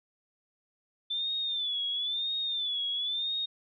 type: tone with vibrato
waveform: sine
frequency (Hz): 3520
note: A7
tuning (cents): 0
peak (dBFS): -29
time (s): 1.1-3.46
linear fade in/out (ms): 10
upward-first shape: sine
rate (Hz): 0.99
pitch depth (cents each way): 100
effects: none